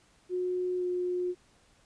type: tone with pitch glide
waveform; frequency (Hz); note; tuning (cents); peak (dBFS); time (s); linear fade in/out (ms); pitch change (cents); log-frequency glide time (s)
sine; 363 to 359.2; F#4 to F4; -33 to +49; -28; 0.29-1.35; 50; -18; 0.78-0.83
effects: pink hiss -64 dBFS RMS until 1.85 s + resampled to 22050 Hz